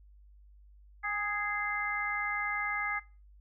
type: harmonic tone with a mistuned harmonic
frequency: 415.3 Hz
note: G#4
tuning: in tune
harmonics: 2 / 3 / 4 / 5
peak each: -39 / -37 / -36 / -35 dBFS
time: 1.03-3 s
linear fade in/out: 20 ms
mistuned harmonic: 2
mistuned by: -28 cents
effects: noise-tail reverb RT60 0.3 s tail -20 dB re dry + added 50 Hz sine -54 dBFS peak until 3.4 s